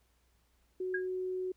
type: tone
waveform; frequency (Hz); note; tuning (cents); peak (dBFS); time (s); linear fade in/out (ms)
sine; 370; F#4; 0; -33; 0.8-1.52; 5
type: tone with exponential decay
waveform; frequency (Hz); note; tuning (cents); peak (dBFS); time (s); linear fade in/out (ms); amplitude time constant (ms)
sine; 1635; G#6; -28; -29; 0.94-1.08; 5; 29
effects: added 60 Hz sine -70 dBFS peak until 1.56 s + pink hiss -74 dBFS RMS until 1.56 s